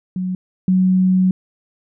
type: tone pair in turn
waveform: sine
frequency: 184.2 / 185.7 Hz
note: F#3 / F#3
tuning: -7 / +7 cents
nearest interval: unison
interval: 14 cents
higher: second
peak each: -19 / -11 dBFS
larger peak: second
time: 0.16-0.35 / 0.68-1.31 s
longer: second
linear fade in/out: 2 ms
effects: none